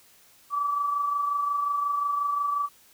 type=tone pair together; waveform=sine; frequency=1152.4 / 1178 Hz; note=D6 / D6; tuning=-33 / +5 cents; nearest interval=unison; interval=38 cents; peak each=-24 / -35 dBFS; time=0.5-2.69 s; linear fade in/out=50 ms; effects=white hiss -57 dBFS RMS until 2.93 s